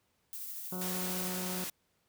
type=noise with tremolo; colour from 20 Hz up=violet; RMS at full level=-41 dBFS; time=0.33-1.28 s; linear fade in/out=0 ms; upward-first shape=sine; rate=13 Hz; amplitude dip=25%
type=harmonic tone; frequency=183.1 Hz; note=F#3; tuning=18 cents flat; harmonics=1 / 2 / 3 / 4 / 5 / 6 / 7 / 8; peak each=-38 / -44 / -48 / -50 / -52 / -54 / -55 / -56 dBFS; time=0.72-1.64 s; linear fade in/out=2 ms
type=noise; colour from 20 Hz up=white; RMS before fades=-39 dBFS; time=0.81-1.7 s; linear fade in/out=5 ms
effects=pink hiss -75 dBFS RMS until 2.08 s + high-pass 60 Hz 12 dB/octave